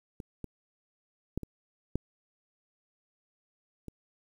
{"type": "clicks", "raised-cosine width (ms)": 3, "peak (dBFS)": [-27, -25, -18, -26, -16, -28], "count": 6, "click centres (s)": [0.202, 0.443, 1.376, 1.433, 1.956, 3.883], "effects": ["9-bit"]}